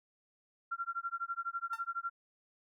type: tone with tremolo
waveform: sine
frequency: 1374 Hz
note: F6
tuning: 29 cents flat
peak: -32 dBFS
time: 0.71-2.1 s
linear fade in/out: 10 ms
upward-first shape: sine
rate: 12 Hz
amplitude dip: 100%
type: tone with exponential decay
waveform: sawtooth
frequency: 902 Hz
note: A5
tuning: 43 cents sharp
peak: -40 dBFS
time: 1.73-1.86 s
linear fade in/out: 2 ms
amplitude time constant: 28 ms
effects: none